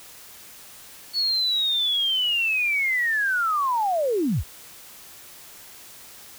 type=linear sweep; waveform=sine; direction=down; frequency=4434 to 36.71 Hz; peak=-20 dBFS; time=1.13-4.44 s; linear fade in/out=50 ms; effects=white hiss -45 dBFS RMS until 6.38 s